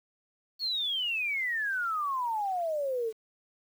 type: exponential sweep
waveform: sine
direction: down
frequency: 4435 to 429.5 Hz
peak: -28 dBFS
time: 0.59-3.13 s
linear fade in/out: 50 ms
effects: 9-bit